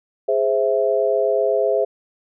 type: chord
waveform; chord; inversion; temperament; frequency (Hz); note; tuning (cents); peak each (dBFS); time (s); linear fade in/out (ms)
sine; Ab augmented; none; equal; 415.3 / 523.3 / 659.3; Ab4 / C5 / E5; 0 / 0 / 0; -20; 0.28-1.85; 10
effects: none